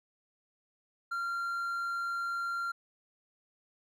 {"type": "tone", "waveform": "triangle", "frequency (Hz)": 1382, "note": "F6", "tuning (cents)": -19, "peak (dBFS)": -30, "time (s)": [1.11, 2.72], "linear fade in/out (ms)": 10, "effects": []}